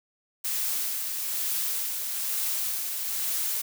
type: noise with tremolo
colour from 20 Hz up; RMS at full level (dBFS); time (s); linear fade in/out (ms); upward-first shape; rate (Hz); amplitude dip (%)
blue; -28; 0.44-3.62; 10; sine; 1.1; 35
effects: none